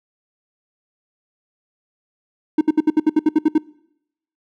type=tone bursts; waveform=triangle; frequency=308.5 Hz; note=D#4; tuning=15 cents flat; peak=-8 dBFS; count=11; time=2.58-3.581 s; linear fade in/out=5 ms; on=31 ms; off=66 ms; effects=noise-tail reverb RT60 0.8 s tail -24 dB re dry